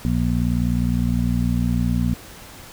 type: harmonic tone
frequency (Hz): 59.6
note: A#1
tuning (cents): +39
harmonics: 1 / 2 / 3 / 4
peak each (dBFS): -23 / -23 / -23 / -23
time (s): 0.05-2.14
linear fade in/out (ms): 0
effects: pink hiss -41 dBFS RMS until 2.72 s